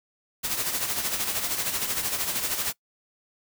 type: noise with tremolo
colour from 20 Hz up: white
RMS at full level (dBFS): -26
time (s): 0.43-2.73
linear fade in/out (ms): 20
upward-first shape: sine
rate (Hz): 13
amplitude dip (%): 55
effects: noise-tail reverb RT60 0.1 s tail -22 dB re dry